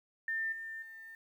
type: tone with level steps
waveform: sine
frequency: 1799 Hz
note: A6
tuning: 38 cents sharp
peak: -32 / -40 / -47 dBFS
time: 0.28-1.15 s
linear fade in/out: 2 ms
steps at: 0.52 / 0.82 s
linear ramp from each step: 5 ms
effects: 11-bit